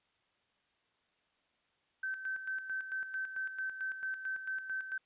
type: tone with tremolo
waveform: sine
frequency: 1542 Hz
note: G6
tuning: 29 cents flat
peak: -34 dBFS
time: 2.03-4.98 s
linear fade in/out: 5 ms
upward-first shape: square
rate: 4.5 Hz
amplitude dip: 60%
effects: white hiss -75 dBFS RMS until 5.05 s + resampled to 8000 Hz